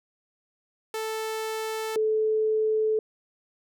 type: tone pair in turn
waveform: sawtooth / sine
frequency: 440 / 434.9 Hz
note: A4 / A4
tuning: 0 / -20 cents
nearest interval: unison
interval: 20 cents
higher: first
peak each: -25 / -21 dBFS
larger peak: second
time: 0.94-1.96 / 1.96-2.99 s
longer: second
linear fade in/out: 2 ms
effects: none